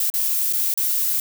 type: noise with dropouts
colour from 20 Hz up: violet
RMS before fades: -21 dBFS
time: 0-1.2 s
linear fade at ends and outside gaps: 2 ms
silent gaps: 0.101-0.139 / 0.527-0.533 / 0.74-0.774 s
effects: none